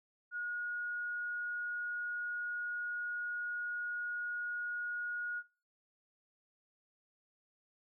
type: tone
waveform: sine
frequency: 1444 Hz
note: F#6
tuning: 43 cents flat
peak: -36 dBFS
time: 0.31-5.43 s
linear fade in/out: 50 ms
effects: noise-tail reverb RT60 0.3 s tail -17 dB re dry